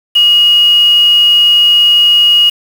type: tone with quantisation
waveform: sine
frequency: 2883 Hz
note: F#7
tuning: 46 cents flat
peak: -4 dBFS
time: 0.15-2.5 s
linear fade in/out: 10 ms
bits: 4
effects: none